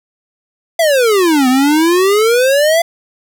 square exponential two-way sweep, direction down then up, 686 to 249.8 to 686 Hz, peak -9 dBFS, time 0.79-2.82 s, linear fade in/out 5 ms, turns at 1.48 s, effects none

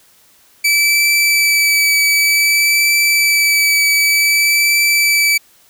sawtooth tone with vibrato, 2307 Hz, D7, 31 cents flat, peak -7 dBFS, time 0.64-5.38 s, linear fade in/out 10 ms, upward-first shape triangle, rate 0.54 Hz, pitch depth 14 cents each way, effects white hiss -50 dBFS RMS until 5.69 s

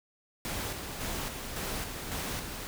pink noise with tremolo, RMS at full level -35 dBFS, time 0.45-2.67 s, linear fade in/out 0 ms, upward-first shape square, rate 1.8 Hz, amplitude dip 40%, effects none

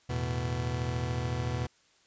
40% pulse chord, E suspended fourth, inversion none, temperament just, 82.41 / 109.88 / 123.61 Hz, E2 / A2 / B2, 0 / -2 / +2 cents, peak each -35 / -37 / -31 dBFS, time 0.09-1.67 s, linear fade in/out 10 ms, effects white hiss -65 dBFS RMS until 2.06 s + resampled to 16000 Hz

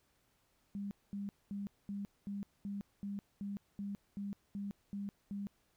sine tone bursts, 200.8 Hz, G3, 42 cents sharp, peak -38 dBFS, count 13, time 0.75-5.47 s, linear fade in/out 0 ms, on 160 ms, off 220 ms, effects pink hiss -75 dBFS RMS until 5.76 s

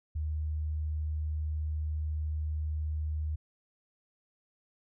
sine tone, 76.8 Hz, D#2, 22 cents flat, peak -30 dBFS, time 0.15-3.36 s, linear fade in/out 10 ms, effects none

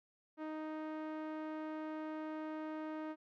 sawtooth tone with low-pass filter, 311.1 Hz, D#4, in tune, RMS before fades -43 dBFS, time 0.37-3.16 s, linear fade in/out 50 ms, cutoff 1500 Hz, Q 0.85, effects none

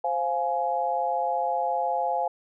sine chord, F minor, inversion second, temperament just, 523.8 / 698.5 / 838.1 Hz, C5 / F5 / Ab5, +2 / 0 / +16 cents, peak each -30 / -27 / -27 dBFS, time 0.04-2.28 s, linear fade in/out 5 ms, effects none

